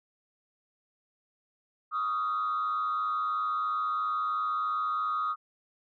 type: tone with frequency modulation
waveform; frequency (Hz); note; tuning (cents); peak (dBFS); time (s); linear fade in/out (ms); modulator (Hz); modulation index
sine; 1244.5; D#6; 0; -26; 1.91-5.36; 50; 103; 0.73
effects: tanh soft clip ceiling -24 dBFS